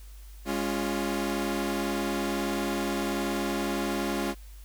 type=chord; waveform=sawtooth; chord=Db major; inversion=second; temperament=equal with one note detuned; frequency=205.4 / 277.2 / 349.2 Hz; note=Ab3 / Db4 / F4; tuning=-19 / 0 / 0 cents; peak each=-28 dBFS; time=0.45-4.35 s; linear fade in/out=50 ms; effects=added 50 Hz sine -43 dBFS peak until 4.64 s + white hiss -57 dBFS RMS until 4.64 s